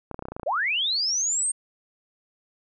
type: clicks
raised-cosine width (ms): 1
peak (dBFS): -20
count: 10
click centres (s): 0.113 / 0.144 / 0.192 / 0.224 / 0.254 / 0.285 / 0.32 / 0.365 / 0.397 / 0.432
type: linear sweep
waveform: sine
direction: up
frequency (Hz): 490 to 8690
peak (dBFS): -22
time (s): 0.46-1.52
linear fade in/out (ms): 10
effects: none